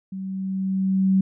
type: tone with level ramp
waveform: sine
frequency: 190.9 Hz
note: G3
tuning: 46 cents flat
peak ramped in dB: -29 to -14 dBFS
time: 0.12-1.21 s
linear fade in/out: 5 ms
effects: none